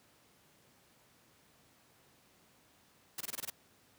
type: noise bursts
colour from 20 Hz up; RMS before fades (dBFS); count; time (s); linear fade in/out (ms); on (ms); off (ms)
white; -39; 7; 3.18-3.501; 5; 27; 22
effects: pink hiss -66 dBFS RMS until 3.98 s + high-pass 100 Hz 12 dB/octave